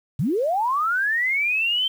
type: linear sweep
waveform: sine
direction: up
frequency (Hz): 110 to 3136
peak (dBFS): -19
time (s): 0.19-1.88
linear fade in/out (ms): 5
effects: 8-bit